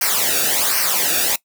white noise with flanger, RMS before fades -18 dBFS, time 0.01-1.36 s, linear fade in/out 5 ms, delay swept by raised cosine 0.27 to 0.98 ms, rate 1.3 Hz, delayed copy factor -0.75, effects noise-tail reverb RT60 0.1 s tail -20 dB re dry

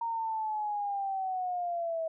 sine linear sweep, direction down, 930 to 643 Hz, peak -30 dBFS, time 0.01-2.08 s, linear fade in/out 5 ms, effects none

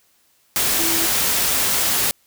sine tone in noise, 329.1 Hz, E4, 3 cents flat, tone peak -26 dBFS, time 0.79-1.06 s, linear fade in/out 0 ms, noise white, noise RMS -19 dBFS, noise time 0.56-2.11 s, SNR -10 dB, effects white hiss -60 dBFS RMS until 2.26 s

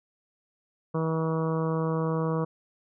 harmonic tone, 161 Hz, E3, 41 cents flat, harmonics 1 / 2 / 3 / 4 / 5 / 6 / 7 / 8 / 9, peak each -27 / -34 / -30 / -39 / -45 / -38 / -37 / -44 / -49 dBFS, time 0.94-2.45 s, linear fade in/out 10 ms, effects none

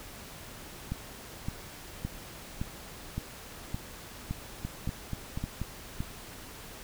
two click trains, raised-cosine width 5 ms, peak -20 / -21 dBFS, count 10 / 5, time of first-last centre 0.92-6.005 / 4.65-5.616 s, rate 1.77 / 4.14 Hz, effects pink hiss -46 dBFS RMS until 6.83 s

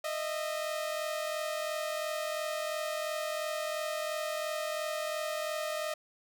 sawtooth tone pair together, 616.4 / 659.3 Hz, D#5 / E5, -16 / 0 cents, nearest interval minor second, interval 116 cents, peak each -30 / -35 dBFS, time 0.04-5.94 s, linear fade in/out 5 ms, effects none

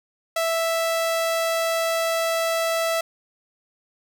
sawtooth tone, 659.3 Hz, E5, in tune, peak -17 dBFS, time 0.36-3.01 s, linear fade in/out 5 ms, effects none

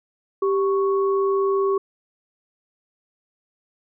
sine tone pair together, 392 / 1108.7 Hz, G4 / C#6, 0 / 0 cents, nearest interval octave + tritone, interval 1800 cents, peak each -18 / -26 dBFS, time 0.42-1.78 s, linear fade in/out 5 ms, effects none

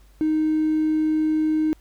triangle tone with hard clipping, 311.1 Hz, D#4, in tune, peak -18 dBFS, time 0.21-1.73 s, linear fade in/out 0 ms, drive 3 dB, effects added 50 Hz sine -49 dBFS peak until 1.8 s + pink hiss -60 dBFS RMS until 1.8 s

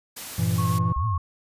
white noise, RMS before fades -36 dBFS, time 0.16-0.79 s, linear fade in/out 10 ms
triangle chord, E diminished, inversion first, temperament equal with one note detuned, 98 / 116.54 / 166.83 Hz, G2 / Bb2 / E3, 0 / 0 / +21 cents, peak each -23 dBFS, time 0.38-0.93 s, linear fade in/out 10 ms
sine tone with vibrato, 1091 Hz, C#6, 28 cents flat, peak -28 dBFS, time 0.58-1.18 s, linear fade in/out 5 ms, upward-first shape square, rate 7.2 Hz, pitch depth 16 cents each way
sine linear two-way sweep, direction up then down, 51.91 to 116.54 to 77.5 Hz, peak -22 dBFS, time 0.96-1.18 s, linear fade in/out 5 ms, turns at 1.06 s
effects resampled to 32000 Hz

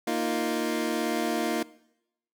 25% pulse chord, Bb suspended fourth, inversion none, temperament equal, 233.1 / 311.1 / 349.2 Hz, Bb3 / Eb4 / F4, 0 / 0 / 0 cents, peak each -27 dBFS, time 0.07-1.63 s, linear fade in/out 5 ms, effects noise-tail reverb RT60 0.8 s tail -20 dB re dry

